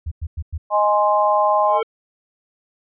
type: tone bursts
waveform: sine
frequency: 79.1 Hz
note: D#2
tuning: 29 cents sharp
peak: -22 dBFS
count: 4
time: 0.06-0.58 s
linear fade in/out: 10 ms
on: 55 ms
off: 100 ms
type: chord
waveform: sine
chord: Ab major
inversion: second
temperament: equal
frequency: 622.3 / 830.6 / 1046.5 Hz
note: Eb5 / Ab5 / C6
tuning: 0 / 0 / 0 cents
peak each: -18 dBFS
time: 0.7-1.82 s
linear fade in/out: 50 ms
type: tone with exponential growth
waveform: square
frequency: 448.9 Hz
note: A4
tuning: 35 cents sharp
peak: -18 dBFS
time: 1.61-1.83 s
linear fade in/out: 5 ms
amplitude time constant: 47 ms
effects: resampled to 8000 Hz